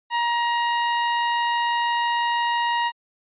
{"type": "tone", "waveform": "sawtooth", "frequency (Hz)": 946, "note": "A#5", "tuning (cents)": 25, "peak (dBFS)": -16, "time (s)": [0.1, 2.92], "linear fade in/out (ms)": 50, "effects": ["resampled to 8000 Hz"]}